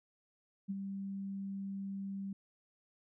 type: tone with ADSR envelope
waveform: sine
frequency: 196 Hz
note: G3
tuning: in tune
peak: -33 dBFS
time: 0.68-2.33 s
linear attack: 24 ms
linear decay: 31 ms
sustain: -5 dB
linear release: 4 ms
effects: none